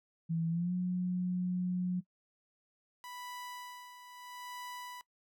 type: tone with pitch glide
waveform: sine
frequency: 164.81 to 180.77 Hz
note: E3 to F#3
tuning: 0 to -40 cents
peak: -30 dBFS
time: 0.29-2.01 s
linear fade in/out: 20 ms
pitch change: +160 cents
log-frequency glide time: 0.49-0.73 s
type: tone with tremolo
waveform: sawtooth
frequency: 987.8 Hz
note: B5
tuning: in tune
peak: -39 dBFS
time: 3.04-5.01 s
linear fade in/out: 0 ms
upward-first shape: sine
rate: 0.77 Hz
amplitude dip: 65%
effects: noise-tail reverb RT60 0.1 s tail -20 dB re dry